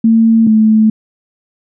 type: tone pair in turn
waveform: sine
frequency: 225.7 / 218 Hz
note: A3 / A3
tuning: +44 / -16 cents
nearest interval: minor second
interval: 60 cents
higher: first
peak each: -5 dBFS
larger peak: neither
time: 0.04-0.47 / 0.47-0.9 s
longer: neither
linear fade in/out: 5 ms
effects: none